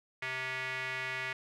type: tone with band-pass filter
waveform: square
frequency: 130 Hz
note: C3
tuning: 11 cents flat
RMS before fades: -37 dBFS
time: 0.22-1.33 s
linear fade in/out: 5 ms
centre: 2100 Hz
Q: 3.3
effects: none